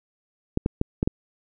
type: clicks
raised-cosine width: 3 ms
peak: -8 dBFS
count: 5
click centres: 0.574 / 0.661 / 0.814 / 1.029 / 1.075 s
effects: none